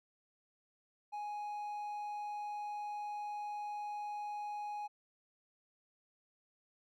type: tone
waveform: triangle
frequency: 832 Hz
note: G#5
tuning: 3 cents sharp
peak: -37 dBFS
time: 1.12-4.88 s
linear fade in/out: 20 ms
effects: none